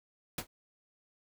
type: noise with exponential decay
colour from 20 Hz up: pink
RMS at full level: -29 dBFS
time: 0.38-0.47 s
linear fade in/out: 5 ms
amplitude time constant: 19 ms
effects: none